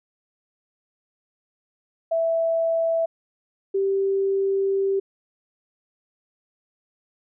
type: tone pair in turn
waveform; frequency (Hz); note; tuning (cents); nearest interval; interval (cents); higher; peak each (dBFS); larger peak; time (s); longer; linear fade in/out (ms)
sine; 659.3 / 390.6; E5 / G4; 0 / -6; major sixth; 906; first; -19; neither; 2.11-3.06 / 3.74-5; second; 10
effects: none